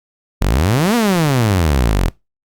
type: exponential two-way sweep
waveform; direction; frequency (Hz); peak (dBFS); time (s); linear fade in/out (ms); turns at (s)
sawtooth; up then down; 39.88 to 246.9 to 39.88; -8; 0.41-2.09; 10; 0.95
effects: noise-tail reverb RT60 0.2 s tail -22 dB re dry + Opus 48 kbps